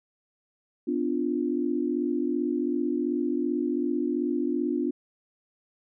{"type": "chord", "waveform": "sine", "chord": "B diminished", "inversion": "none", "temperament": "equal with one note detuned", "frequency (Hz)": [251, 293.7, 349.2], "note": ["B3", "D4", "F4"], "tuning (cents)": [28, 0, 0], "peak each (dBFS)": [-29, -28, -29], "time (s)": [0.87, 4.91], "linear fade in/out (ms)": 10, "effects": []}